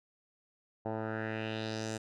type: tone with low-pass filter sweep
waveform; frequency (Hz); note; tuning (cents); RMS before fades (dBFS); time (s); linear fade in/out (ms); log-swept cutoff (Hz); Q
10% pulse; 110.1; A2; +2; -37; 0.85-1.98; 10; 820 to 8000; 2.7
effects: none